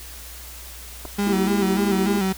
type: clicks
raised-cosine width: 1 ms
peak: -21 dBFS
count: 2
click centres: 1.052 / 1.055 s
type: tone with vibrato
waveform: 35% pulse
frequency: 196 Hz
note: G3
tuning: in tune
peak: -18 dBFS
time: 1.18-2.33 s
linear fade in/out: 10 ms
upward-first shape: square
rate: 3.4 Hz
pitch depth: 54 cents each way
type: chord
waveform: triangle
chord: E diminished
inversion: second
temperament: equal with one note detuned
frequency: 227.8 / 329.6 / 392 Hz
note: Bb3 / E4 / G4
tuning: -40 / 0 / 0 cents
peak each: -25 dBFS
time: 1.26-2.19 s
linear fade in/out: 10 ms
effects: added 60 Hz sine -40 dBFS peak until 2.37 s + white hiss -40 dBFS RMS until 2.37 s